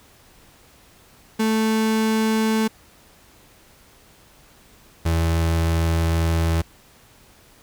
35% pulse tone pair in turn, 220 / 82.41 Hz, A3 / E2, 0 / 0 cents, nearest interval octave + perfect fourth, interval 1700 cents, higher first, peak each -16 / -16 dBFS, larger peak neither, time 1.39-2.68 / 5.05-6.62 s, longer second, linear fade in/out 10 ms, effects pink hiss -52 dBFS RMS until 7.62 s

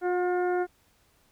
harmonic tone with a mistuned harmonic, 357.2 Hz, F4, 39 cents sharp, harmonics 1 / 2 / 3 / 4 / 5 / 6, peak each -25 / -30 / -44 / -36 / -45 / -50 dBFS, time 0.01-0.67 s, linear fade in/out 50 ms, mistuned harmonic 2, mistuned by +17 cents, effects pink hiss -65 dBFS RMS until 1.31 s

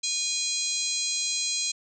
harmonic tone, 818 Hz, G#5, 26 cents flat, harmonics 3 / 4 / 5 / 6 / 7 / 8 / 9 / 10, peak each -36 / -37 / -30 / -38 / -38 / -31 / -34 / -39 dBFS, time 0.03-1.72 s, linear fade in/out 10 ms, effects none

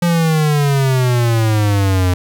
square exponential sweep, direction down, 174.61 to 89.1 Hz, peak -12 dBFS, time 0.02-2.14 s, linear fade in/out 5 ms, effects 9-bit

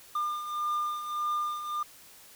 triangle beating tone pair, 1202 / 1203.7 Hz, D6 / D6, +40 / +42 cents, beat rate 1.7 Hz, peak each -35 / -28 dBFS, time 0.15-1.83 s, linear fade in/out 5 ms, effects white hiss -53 dBFS RMS until 2.35 s

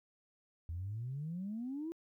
sine exponential sweep, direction up, 80 to 340.8 Hz, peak -37 dBFS, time 0.69-1.92 s, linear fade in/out 0 ms, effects tanh soft clip ceiling -33 dBFS + 13-bit

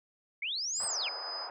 sine linear two-way sweep, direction up then down, 2093 to 8500 to 2093 Hz, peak -32 dBFS, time 0.42-1.09 s, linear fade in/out 5 ms, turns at 0.86 s
pink noise with exponential growth, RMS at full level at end -48 dBFS, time 0.7-0.85 s, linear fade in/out 2 ms, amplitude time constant 31 ms
sine tone with tremolo, 5000 Hz, D#8, 8 cents sharp, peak -36 dBFS, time 0.72-1.5 s, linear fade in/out 50 ms, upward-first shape triangle, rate 3.6 Hz, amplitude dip 30%
pink band-pass noise, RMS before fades -44 dBFS, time 0.8-1.5 s, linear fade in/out 0 ms, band 610 to 1400 Hz, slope 24 dB/octave
effects none

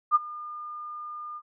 sine tone with ADSR envelope, 1210 Hz, D#6, 49 cents flat, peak -14 dBFS, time 0.11-1.42 s, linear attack 42 ms, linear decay 25 ms, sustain -21 dB, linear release 54 ms, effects none

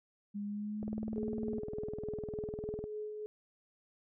sine tone with pitch glide, 204.4 to 224.2 Hz, G#3 to A3, -27 to +33 cents, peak -36 dBFS, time 0.34-1.6 s, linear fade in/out 20 ms, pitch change +160 cents, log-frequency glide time 0.45-1.31 s
click train, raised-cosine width 2 ms, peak -28 dBFS, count 41, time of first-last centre 0.83-2.84 s, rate 19.9 Hz
sine tone with tremolo, 424.5 Hz, G#4, 38 cents sharp, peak -37 dBFS, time 1.16-3.26 s, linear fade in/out 0 ms, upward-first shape sine, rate 3.4 Hz, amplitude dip 35%
effects none

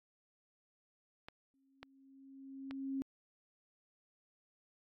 clicks, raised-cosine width 0.3 ms, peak -31 dBFS, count 3, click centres 1.285 / 1.83 / 2.71 s
sine tone with exponential growth, 270.2 Hz, C#4, 44 cents flat, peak -34 dBFS, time 1.54-3.02 s, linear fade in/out 0 ms, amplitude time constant 320 ms
effects AAC 48 kbps

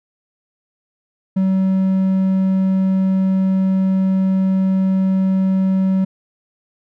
triangle tone, 190 Hz, F#3, 46 cents sharp, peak -11 dBFS, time 1.36-6.05 s, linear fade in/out 10 ms, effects none

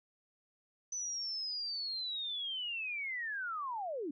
sine linear sweep, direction down, 6050 to 265.1 Hz, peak -36 dBFS, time 0.92-4.11 s, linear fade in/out 5 ms, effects none

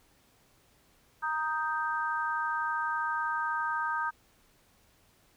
sine chord, Eb major, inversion second, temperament equal, 932.3 / 1244.5 / 1568 Hz, Bb5 / Eb6 / G6, 0 / 0 / 0 cents, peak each -33 dBFS, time 1.22-4.11 s, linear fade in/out 20 ms, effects pink hiss -65 dBFS RMS until 5.36 s

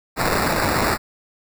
violet noise with sample-and-hold, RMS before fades -20 dBFS, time 0.16-0.98 s, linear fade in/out 50 ms, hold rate 3150 Hz, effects none

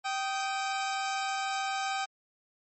sawtooth tone pair together, 777.6 / 1245 Hz, G5 / D#6, -14 / +1 cents, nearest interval minor sixth, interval 815 cents, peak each -27 / -33 dBFS, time 0.04-2.06 s, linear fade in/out 20 ms, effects MP3 32 kbps

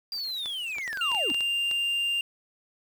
triangle linear sweep, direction down, 4800 to 234.5 Hz, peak -29 dBFS, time 0.12-1.32 s, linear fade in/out 2 ms
clicks, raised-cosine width 0.2 ms, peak -21 dBFS, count 11, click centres 0.459 / 0.784 / 0.878 / 0.93 / 0.973 / 1.117 / 1.148 / 1.301 / 1.345 / 1.407 / 1.713 s
triangle tone, 2794 Hz, F7, in tune, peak -23 dBFS, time 1.01-2.21 s, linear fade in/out 2 ms
effects 8-bit

